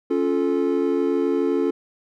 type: chord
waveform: triangle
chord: Db augmented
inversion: none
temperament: equal with one note detuned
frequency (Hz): 277.2 / 349.2 / 436.5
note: Db4 / F4 / A4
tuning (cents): 0 / 0 / -14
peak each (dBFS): -21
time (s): 0.1-1.71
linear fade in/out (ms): 10
effects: none